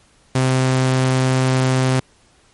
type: tone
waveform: sawtooth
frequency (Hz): 130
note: C3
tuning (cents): -11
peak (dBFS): -10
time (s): 0.35-2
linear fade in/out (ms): 5
effects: pink hiss -54 dBFS RMS until 2.53 s + MP3 48 kbps